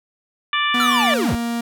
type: harmonic tone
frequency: 587.3 Hz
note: D5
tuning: in tune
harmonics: 2 / 3 / 4 / 5 / 6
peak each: -21 / -23 / -24 / -25 / -26 dBFS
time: 0.53-1.14 s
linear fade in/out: 2 ms
type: tone with pitch glide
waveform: 45% pulse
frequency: 244 to 234.6 Hz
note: B3 to A#3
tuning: -21 to +11 cents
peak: -21 dBFS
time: 0.74-1.61 s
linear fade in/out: 5 ms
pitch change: -68 cents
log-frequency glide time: 0.94-1.11 s
type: linear sweep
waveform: square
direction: down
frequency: 1396.9 to 51.2 Hz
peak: -20 dBFS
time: 0.8-1.35 s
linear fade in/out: 0 ms
effects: none